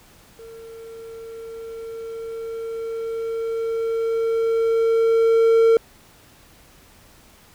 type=tone with level ramp; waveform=triangle; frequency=454.6 Hz; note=A#4; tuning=43 cents flat; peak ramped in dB=-36 to -9 dBFS; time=0.39-5.77 s; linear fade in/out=2 ms; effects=pink hiss -51 dBFS RMS until 7.54 s